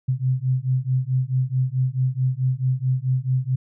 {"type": "beating tone pair", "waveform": "sine", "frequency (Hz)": [127, 131.6], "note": ["B2", "C3"], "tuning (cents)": [49, 10], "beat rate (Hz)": 4.6, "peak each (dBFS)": -22, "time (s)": [0.08, 3.56], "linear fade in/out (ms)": 10, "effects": []}